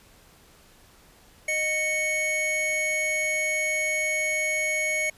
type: tone pair together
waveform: square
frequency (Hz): 617.6 / 2217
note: D#5 / C#7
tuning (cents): -13 / 0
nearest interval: octave + minor seventh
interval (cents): 2213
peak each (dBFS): -32 / -25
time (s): 1.48-5.1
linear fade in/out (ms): 5
effects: pink hiss -55 dBFS RMS until 5.17 s + resampled to 32000 Hz